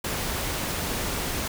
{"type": "noise", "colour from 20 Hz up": "pink", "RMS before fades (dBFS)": -29, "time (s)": [0.04, 1.48], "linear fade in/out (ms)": 5, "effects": []}